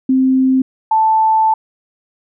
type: tone pair in turn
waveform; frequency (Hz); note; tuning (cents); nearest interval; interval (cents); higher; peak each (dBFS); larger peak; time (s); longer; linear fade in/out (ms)
sine; 261.6 / 879.9; C4 / A5; 0 / 0; octave + major sixth; 2100; second; -9; neither; 0.09-0.62 / 0.91-1.54; second; 5
effects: none